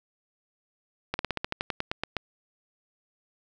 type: slowing click train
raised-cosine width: 0.3 ms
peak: -12 dBFS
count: 13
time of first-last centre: 1.14-2.167 s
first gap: 51 ms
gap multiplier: 1.09
effects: none